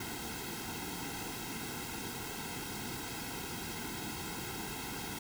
pink noise with comb filter, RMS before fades -41 dBFS, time 0-5.19 s, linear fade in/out 5 ms, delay 1.7 ms, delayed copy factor -0.95, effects none

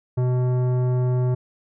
sine tone with tanh clipping, 125.5 Hz, B2, 28 cents sharp, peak -20 dBFS, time 0.17-1.35 s, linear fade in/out 10 ms, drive 14 dB, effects none

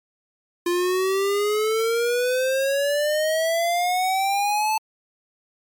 square exponential sweep, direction up, 346.4 to 880 Hz, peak -20 dBFS, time 0.66-4.78 s, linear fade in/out 5 ms, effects MP3 96 kbps

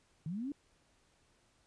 sine linear sweep, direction up, 146.83 to 297.6 Hz, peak -36 dBFS, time 0.26-0.52 s, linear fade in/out 2 ms, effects pink hiss -71 dBFS RMS until 1.66 s + resampled to 22050 Hz

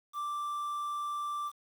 triangle tone with quantisation, 1175 Hz, D6, 1 cent sharp, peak -31 dBFS, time 0.13-1.52 s, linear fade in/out 50 ms, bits 9, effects none

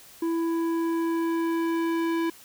square tone with low-pass filter sweep, 331.6 Hz, E4, 10 cents sharp, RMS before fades -26 dBFS, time 0.22-2.3 s, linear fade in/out 5 ms, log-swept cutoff 860 to 2900 Hz, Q 0.74, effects white hiss -50 dBFS RMS until 2.44 s

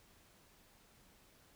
silence, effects pink hiss -66 dBFS RMS until 1.55 s

